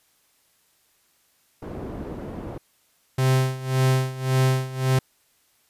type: low-pass noise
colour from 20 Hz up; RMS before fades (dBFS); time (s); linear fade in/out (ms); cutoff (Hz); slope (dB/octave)
white; -34; 1.62-2.58; 5; 400; 12
type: tone with tremolo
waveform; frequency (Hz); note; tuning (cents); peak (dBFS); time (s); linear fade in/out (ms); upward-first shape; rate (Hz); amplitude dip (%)
45% pulse; 130.81; C3; 0; -16; 3.18-4.99; 5; sine; 1.8; 85
effects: white hiss -64 dBFS RMS until 5.69 s + resampled to 32000 Hz